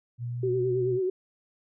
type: tone with pitch glide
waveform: sine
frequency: 120 to 124.88 Hz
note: B2 to B2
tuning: -49 to +20 cents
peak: -30 dBFS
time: 0.18-1 s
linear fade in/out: 50 ms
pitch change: +69 cents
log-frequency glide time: 0.28-0.63 s
type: tone with vibrato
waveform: sine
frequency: 374.2 Hz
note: F#4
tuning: 20 cents sharp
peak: -24 dBFS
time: 0.43-1.1 s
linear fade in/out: 5 ms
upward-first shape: sine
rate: 9.3 Hz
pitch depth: 50 cents each way
effects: none